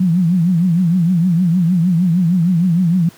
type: tone with vibrato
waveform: sine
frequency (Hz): 174.61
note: F3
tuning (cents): 0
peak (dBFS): -10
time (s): 0-3.09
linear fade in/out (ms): 5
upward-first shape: triangle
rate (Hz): 6.5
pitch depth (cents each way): 160
effects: pink hiss -44 dBFS RMS until 3.17 s + high-pass 100 Hz 12 dB/octave